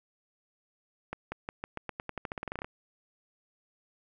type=accelerating click train; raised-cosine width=0.5 ms; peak=-20 dBFS; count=19; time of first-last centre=1.13-2.645 s; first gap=190 ms; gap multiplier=0.89; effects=none